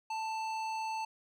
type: tone with hard clipping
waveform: sine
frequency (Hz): 884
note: A5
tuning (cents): +8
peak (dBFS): -36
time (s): 0.1-1.05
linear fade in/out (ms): 5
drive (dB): 13
effects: none